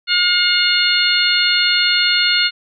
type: harmonic tone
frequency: 715 Hz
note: F5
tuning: 41 cents sharp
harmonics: 2 / 3 / 4 / 5 / 6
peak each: -19 / -20 / -18 / -21 / -17 dBFS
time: 0.07-2.51 s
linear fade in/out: 50 ms
effects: none